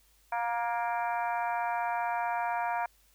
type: harmonic tone with a mistuned harmonic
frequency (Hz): 235.5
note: A#3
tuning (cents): +18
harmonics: 3 / 4 / 5 / 6 / 7 / 8 / 9 / 10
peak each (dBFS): -32 / -32 / -44 / -40 / -41 / -50 / -51 / -44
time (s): 0.32-2.86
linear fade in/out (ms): 5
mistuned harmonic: 8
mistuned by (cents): -39
effects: added 50 Hz sine -66 dBFS peak until 3.14 s + white hiss -66 dBFS RMS until 3.14 s